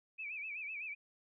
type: tone with vibrato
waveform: sine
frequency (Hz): 2444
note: D#7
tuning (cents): -32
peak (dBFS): -40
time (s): 0.18-0.95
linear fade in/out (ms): 20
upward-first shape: sine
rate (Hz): 7.9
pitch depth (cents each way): 130
effects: none